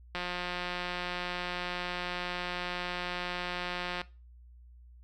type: click train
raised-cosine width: 0.3 ms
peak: -19 dBFS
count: 689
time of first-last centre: 0.15-4.015 s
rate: 178 Hz
effects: noise-tail reverb RT60 0.3 s tail -19 dB re dry + added 60 Hz sine -51 dBFS peak until 5.03 s